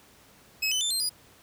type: tone with pitch steps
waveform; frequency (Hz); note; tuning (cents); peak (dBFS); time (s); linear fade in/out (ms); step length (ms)
25% pulse; 2569 / 3020 / 3550 / 4173 / 4906; E7 / F#7 / A7 / C8 / D#8; -45 / +35 / +15 / -5 / -25; -21; 0.62-1.095; 10; 95
effects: pink hiss -56 dBFS RMS until 1.42 s + high-pass 60 Hz 12 dB/octave